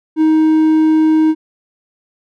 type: tone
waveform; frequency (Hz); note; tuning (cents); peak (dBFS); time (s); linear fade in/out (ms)
triangle; 314.2; D#4; +17; -6; 0.16-1.35; 50
effects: none